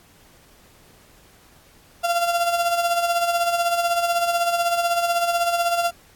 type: tone with tremolo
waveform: 35% pulse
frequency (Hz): 689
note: F5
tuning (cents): -24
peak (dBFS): -15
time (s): 2.03-5.91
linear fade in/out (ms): 20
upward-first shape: sine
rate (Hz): 16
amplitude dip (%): 55
effects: pink hiss -53 dBFS RMS until 6.15 s + AAC 64 kbps